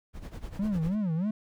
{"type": "noise with tremolo", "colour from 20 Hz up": "brown", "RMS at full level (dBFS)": -36, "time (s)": [0.13, 0.96], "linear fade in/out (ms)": 50, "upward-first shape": "sine", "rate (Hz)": 10, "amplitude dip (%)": 80}
{"type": "tone with vibrato", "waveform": "triangle", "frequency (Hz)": 185, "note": "F#3", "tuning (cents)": 0, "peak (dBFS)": -24, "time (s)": [0.59, 1.31], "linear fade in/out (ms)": 5, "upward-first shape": "sine", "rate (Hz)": 3.2, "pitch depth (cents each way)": 270}
{"effects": []}